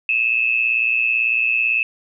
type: tone with amplitude modulation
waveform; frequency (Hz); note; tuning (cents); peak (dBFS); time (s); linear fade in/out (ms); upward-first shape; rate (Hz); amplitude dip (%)
sine; 2597; E7; -26; -12; 0.09-1.83; 2; sine; 118; 75
effects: none